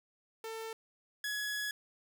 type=tone pair in turn; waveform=sawtooth; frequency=447.2 / 1684.5 Hz; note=A4 / G#6; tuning=+28 / +24 cents; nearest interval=octave + major seventh; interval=2296 cents; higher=second; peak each=-36 / -31 dBFS; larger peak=second; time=0.44-0.73 / 1.24-1.71 s; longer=second; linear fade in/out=2 ms; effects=none